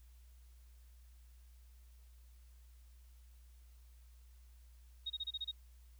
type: tone bursts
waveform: sine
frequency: 3750 Hz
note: A#7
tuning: 10 cents sharp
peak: -37 dBFS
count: 7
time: 5.06-5.515 s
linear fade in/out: 10 ms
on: 41 ms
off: 28 ms
effects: added 60 Hz sine -57 dBFS peak until 5.99 s + white hiss -73 dBFS RMS until 5.99 s